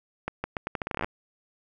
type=accelerating click train; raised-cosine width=0.5 ms; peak=-14 dBFS; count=15; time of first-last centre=0.28-1.045 s; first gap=160 ms; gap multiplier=0.8; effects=none